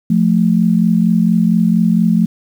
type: tone pair together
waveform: sine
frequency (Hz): 175.68 / 220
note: F3 / A3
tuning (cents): +11 / 0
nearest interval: major third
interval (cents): 389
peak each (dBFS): -12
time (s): 0.1-2.26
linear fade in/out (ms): 5
effects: 7-bit